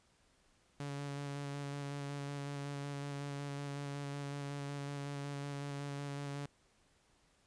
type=tone with vibrato; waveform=sawtooth; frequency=141.9 Hz; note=C#3; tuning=41 cents sharp; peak=-36 dBFS; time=0.8-6.46 s; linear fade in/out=2 ms; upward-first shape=square; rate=5.4 Hz; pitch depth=12 cents each way; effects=pink hiss -71 dBFS RMS until 7.46 s + resampled to 22050 Hz